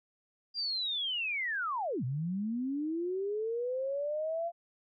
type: linear two-way sweep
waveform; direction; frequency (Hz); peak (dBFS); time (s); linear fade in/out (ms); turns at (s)
sine; down then up; 4837 to 118.9 to 691; -31; 0.54-4.52; 50; 2.04
effects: none